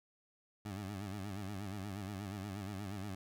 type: tone with vibrato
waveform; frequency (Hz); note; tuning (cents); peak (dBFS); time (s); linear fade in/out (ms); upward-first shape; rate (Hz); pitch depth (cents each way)
20% pulse; 99.3; G2; +23; -36; 0.65-3.15; 5; sine; 8.4; 110
effects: none